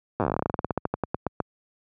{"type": "slowing click train", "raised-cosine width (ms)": 1, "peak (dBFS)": -10, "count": 27, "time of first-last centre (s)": [0.2, 1.403], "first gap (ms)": 8, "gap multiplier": 1.12, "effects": ["high-pass 80 Hz 12 dB/octave"]}